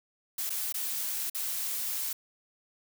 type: noise with dropouts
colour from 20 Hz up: blue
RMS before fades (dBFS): -33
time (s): 0.38-2.13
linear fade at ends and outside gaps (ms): 5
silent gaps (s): 0.496-0.502 / 0.725-0.741 / 1.299-1.347
effects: none